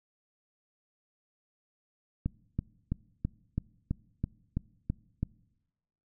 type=click train; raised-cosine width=5 ms; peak=-17 dBFS; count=10; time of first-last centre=2.26-5.23 s; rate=3.03 Hz; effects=noise-tail reverb RT60 1.0 s tail -24 dB re dry